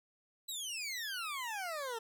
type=exponential sweep; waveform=20% pulse; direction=down; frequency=4007 to 440 Hz; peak=-33 dBFS; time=0.48-1.99 s; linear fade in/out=10 ms; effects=none